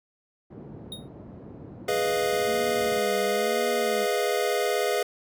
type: band-pass noise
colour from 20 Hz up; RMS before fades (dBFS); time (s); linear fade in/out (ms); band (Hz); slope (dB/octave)
pink; -43; 0.5-3; 10; 120 to 420; 12
type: tone with exponential decay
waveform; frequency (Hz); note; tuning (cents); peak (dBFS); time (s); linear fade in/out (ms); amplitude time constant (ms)
square; 3729; A#7; 0; -32; 0.92-1.08; 2; 34
type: chord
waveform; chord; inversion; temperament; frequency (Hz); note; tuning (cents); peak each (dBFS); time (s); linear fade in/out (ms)
square; F half-diminished seventh; first; equal; 415.3 / 493.9 / 622.3 / 698.5; Ab4 / Cb5 / Eb5 / F5; 0 / 0 / 0 / 0; -28 / -29 / -31 / -31; 1.88-5.03; 5
type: tone with vibrato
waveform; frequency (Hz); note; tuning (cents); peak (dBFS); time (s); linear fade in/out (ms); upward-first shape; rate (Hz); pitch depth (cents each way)
triangle; 217.4; A3; -21; -33; 2.44-4.07; 50; sine; 1; 150
effects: none